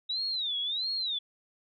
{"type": "tone with vibrato", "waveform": "sine", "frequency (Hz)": 3787, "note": "A#7", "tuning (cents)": 27, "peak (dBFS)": -29, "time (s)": [0.09, 1.19], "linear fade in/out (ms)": 10, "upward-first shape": "sine", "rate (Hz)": 1.5, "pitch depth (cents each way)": 220, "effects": []}